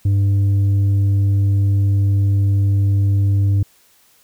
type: tone with tanh clipping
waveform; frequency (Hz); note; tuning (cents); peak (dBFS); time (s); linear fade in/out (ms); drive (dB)
sine; 99.3; G2; +23; -13; 0.05-3.63; 5; 4
effects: white hiss -54 dBFS RMS until 4.23 s